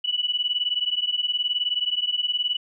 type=beating tone pair; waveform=sine; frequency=2945 / 2964 Hz; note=F#7 / F#7; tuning=-9 / +2 cents; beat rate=19 Hz; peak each=-25 dBFS; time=0.04-2.57 s; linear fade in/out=10 ms; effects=none